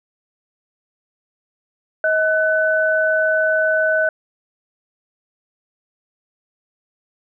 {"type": "tone pair together", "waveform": "sine", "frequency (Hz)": [632.9, 1500], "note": ["D#5", "F#6"], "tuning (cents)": [29, 23], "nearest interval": "octave + minor third", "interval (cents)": 1494, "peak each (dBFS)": -17, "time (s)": [2.04, 4.09], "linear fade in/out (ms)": 2, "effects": []}